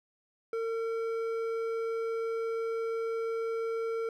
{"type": "tone with hard clipping", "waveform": "sine", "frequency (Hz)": 454.3, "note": "A#4", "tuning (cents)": -45, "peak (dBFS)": -32, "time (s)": [0.53, 4.09], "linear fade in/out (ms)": 2, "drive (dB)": 8, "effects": []}